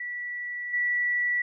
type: tone with level steps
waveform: sine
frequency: 1952 Hz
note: B6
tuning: 21 cents flat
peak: -31 / -23 dBFS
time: 0-1.42 s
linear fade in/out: 5 ms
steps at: 0.73 s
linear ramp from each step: 10 ms
effects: none